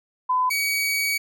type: tone pair in turn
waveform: sine / sawtooth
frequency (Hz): 1010 / 2261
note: B5 / C#7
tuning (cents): +39 / +34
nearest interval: octave + major second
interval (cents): 1395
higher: second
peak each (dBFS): -18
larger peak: neither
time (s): 0.29-0.5 / 0.5-1.18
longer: second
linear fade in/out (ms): 10
effects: none